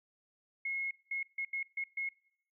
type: tone bursts at uneven times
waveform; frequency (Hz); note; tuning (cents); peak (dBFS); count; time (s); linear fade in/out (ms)
sine; 2167; C#7; -40; -33; 6; 0.65-0.91 / 1.11-1.23 / 1.38-1.45 / 1.53-1.63 / 1.77-1.84 / 1.97-2.09; 5
effects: noise-tail reverb RT60 0.7 s tail -23 dB re dry